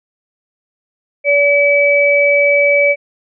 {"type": "tone pair together", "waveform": "sine", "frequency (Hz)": [573, 2292], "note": ["D5", "D7"], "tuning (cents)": [-43, -43], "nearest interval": "2 octaves", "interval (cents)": 2400, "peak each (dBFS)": -11, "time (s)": [1.24, 2.96], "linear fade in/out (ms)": 50, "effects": []}